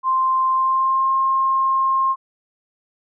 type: tone with pitch glide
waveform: sine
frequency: 1046.5 to 1065.4 Hz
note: C6 to C6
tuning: 0 to +31 cents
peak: -15 dBFS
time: 0.03-2.16 s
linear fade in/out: 50 ms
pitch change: +31 cents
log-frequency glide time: 0.52-1.12 s
effects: none